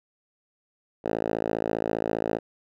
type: tone with band-pass filter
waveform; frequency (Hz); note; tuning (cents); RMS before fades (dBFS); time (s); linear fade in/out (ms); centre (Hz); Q
5% pulse; 55; A1; 0; -28; 1.04-2.39; 10; 490; 1.1
effects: none